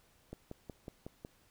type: click train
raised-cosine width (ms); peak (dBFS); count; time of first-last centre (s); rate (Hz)
2; -30; 6; 0.33-1.249; 5.44
effects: pink hiss -68 dBFS RMS until 1.5 s